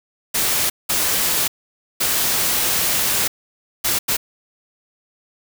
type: noise bursts at uneven times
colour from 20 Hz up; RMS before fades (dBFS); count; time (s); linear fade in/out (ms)
white; -19; 5; 0.34-0.7 / 0.89-1.48 / 2-3.28 / 3.84-3.99 / 4.08-4.17; 10
effects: none